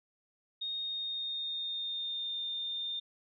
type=tone with pitch glide; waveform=sine; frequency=3710 to 3621 Hz; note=A#7 to A7; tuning=-9 to +49 cents; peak=-34 dBFS; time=0.61-3 s; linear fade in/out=10 ms; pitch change=-42 cents; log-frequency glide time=0.8-2.39 s; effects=none